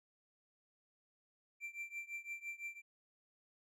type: tone with tremolo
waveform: triangle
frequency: 2353 Hz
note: D7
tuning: 3 cents sharp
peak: -38 dBFS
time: 1.6-2.82 s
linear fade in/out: 50 ms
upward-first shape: triangle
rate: 5.9 Hz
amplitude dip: 95%
effects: none